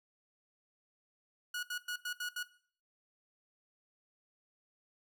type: tone bursts at uneven times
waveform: sawtooth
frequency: 1457 Hz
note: F#6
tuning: 27 cents flat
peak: -33 dBFS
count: 6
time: 1.54-1.63 / 1.7-1.78 / 1.88-1.96 / 2.05-2.13 / 2.2-2.29 / 2.36-2.43 s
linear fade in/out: 5 ms
effects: noise-tail reverb RT60 0.5 s tail -17 dB re dry